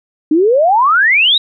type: exponential sweep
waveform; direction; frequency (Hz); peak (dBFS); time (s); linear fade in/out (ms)
sine; up; 293.7 to 3912; -7; 0.31-1.38; 5
effects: none